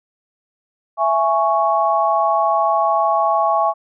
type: chord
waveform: sine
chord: C# minor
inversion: first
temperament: just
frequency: 665.2 / 831.5 / 1108.7 Hz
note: E5 / G#5 / C#6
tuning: +16 / +2 / 0 cents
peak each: -18 dBFS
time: 0.97-3.74 s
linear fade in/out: 50 ms
effects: none